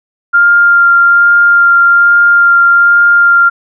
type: tone with vibrato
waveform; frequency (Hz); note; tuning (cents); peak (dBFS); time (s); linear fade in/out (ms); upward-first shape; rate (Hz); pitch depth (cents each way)
sine; 1396.9; F6; 0; -3; 0.33-3.5; 20; sine; 1.2; 9
effects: none